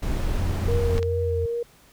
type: noise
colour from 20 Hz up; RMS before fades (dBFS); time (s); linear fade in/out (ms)
brown; -25; 0.02-1; 10
type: tone with pitch glide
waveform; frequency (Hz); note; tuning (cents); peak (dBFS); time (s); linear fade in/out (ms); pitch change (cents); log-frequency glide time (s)
sine; 87.7 to 85.6; F2 to F2; +8 to -34; -24; 0.38-1.46; 5; -42; 1.2-1.32
type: tone with vibrato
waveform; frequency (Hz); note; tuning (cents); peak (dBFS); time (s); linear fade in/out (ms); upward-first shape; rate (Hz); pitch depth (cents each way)
sine; 467.9; A#4; +6; -24; 0.68-1.63; 5; sine; 2.4; 21
type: clicks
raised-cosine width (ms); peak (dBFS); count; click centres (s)
0.2; -17; 2; 0.98 / 1.029
effects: pink hiss -55 dBFS RMS until 1.92 s